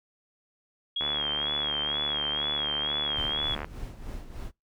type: tone with vibrato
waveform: sine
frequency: 3279 Hz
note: G#7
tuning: 23 cents flat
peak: -27 dBFS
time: 0.96-3.55 s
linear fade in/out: 5 ms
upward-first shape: sine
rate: 2.1 Hz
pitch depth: 73 cents each way
type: click train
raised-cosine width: 0.5 ms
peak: -19 dBFS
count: 196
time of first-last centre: 1.01-3.645 s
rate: 74 Hz
type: noise with tremolo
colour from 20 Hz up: brown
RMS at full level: -36 dBFS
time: 3.14-4.52 s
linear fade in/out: 50 ms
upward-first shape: sine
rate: 3.3 Hz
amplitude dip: 65%
effects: noise-tail reverb RT60 0.2 s tail -26 dB re dry